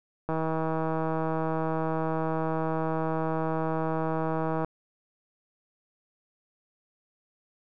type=click train; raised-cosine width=1 ms; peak=-16 dBFS; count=698; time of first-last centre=0.29-4.646 s; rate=160 Hz; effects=none